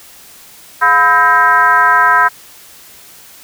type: tone with frequency modulation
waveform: sine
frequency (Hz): 1292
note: E6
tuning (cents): -35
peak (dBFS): -6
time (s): 0.81-2.29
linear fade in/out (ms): 20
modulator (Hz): 291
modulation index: 1.5
effects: white hiss -39 dBFS RMS until 3.43 s